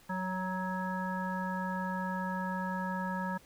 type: harmonic tone with a mistuned harmonic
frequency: 185 Hz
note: F#3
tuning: in tune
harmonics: 1 / 3 / 5 / 7 / 9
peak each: -35 / -43 / -37 / -45 / -41 dBFS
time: 0.09-3.38 s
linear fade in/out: 10 ms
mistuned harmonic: 5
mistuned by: +27 cents
effects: pink hiss -60 dBFS RMS until 3.45 s